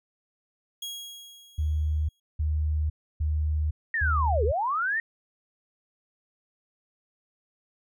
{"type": "tone with exponential decay", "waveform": "sawtooth", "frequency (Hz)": 3300, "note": "G#7", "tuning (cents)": -12, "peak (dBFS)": -29, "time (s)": [0.82, 2.2], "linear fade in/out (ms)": 5, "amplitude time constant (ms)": 300}
{"type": "tone bursts", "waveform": "sine", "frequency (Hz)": 76.5, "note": "D#2", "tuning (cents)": -29, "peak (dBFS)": -23, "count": 4, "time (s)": [1.58, 4.52], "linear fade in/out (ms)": 10, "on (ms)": 510, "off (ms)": 300}
{"type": "linear two-way sweep", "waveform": "sine", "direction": "down then up", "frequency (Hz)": [1882, 387.7, 1882], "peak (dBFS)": -24, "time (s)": [3.94, 5], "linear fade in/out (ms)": 2, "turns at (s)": 4.44}
{"effects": []}